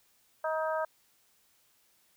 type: harmonic tone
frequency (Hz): 315.8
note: D#4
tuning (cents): +26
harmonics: 2 / 3 / 4 / 5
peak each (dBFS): -31 / -35 / -37 / -39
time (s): 0.44-0.85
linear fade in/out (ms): 5
effects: white hiss -68 dBFS RMS until 2.16 s